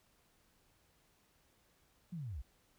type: linear sweep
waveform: sine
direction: down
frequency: 185 to 51.91 Hz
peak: -40 dBFS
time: 2.12-2.42 s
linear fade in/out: 10 ms
effects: pink hiss -72 dBFS RMS until 2.78 s